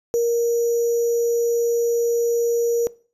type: tone with sample-and-hold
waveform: sine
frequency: 469.4 Hz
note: A#4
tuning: 12 cents sharp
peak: -16 dBFS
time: 0.14-2.87 s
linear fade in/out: 0 ms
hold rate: 6300 Hz
effects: noise-tail reverb RT60 0.4 s tail -21 dB re dry + resampled to 32000 Hz